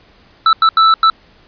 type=tone bursts at uneven times; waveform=square; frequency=1318.5 Hz; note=E6; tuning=in tune; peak=-7 dBFS; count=4; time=0.46-0.53 / 0.62-0.69 / 0.77-0.94 / 1.03-1.1 s; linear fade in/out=2 ms; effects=pink hiss -48 dBFS RMS until 1.47 s + resampled to 11025 Hz